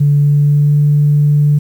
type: tone with pitch glide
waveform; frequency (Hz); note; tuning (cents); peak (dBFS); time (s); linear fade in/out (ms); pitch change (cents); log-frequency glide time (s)
sine; 144.5 to 146.77; D3 to D3; -28 to -1; -6; 0-1.59; 10; +27; 0.16-0.79
effects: tanh soft clip ceiling -2 dBFS + 7-bit